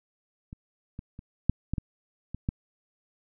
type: clicks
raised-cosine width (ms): 5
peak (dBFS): -28 / -25 / -29 / -8 / -16 / -17 / -22 / -14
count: 8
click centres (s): 0.529 / 0.991 / 1.191 / 1.496 / 1.736 / 1.782 / 2.346 / 2.489
effects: none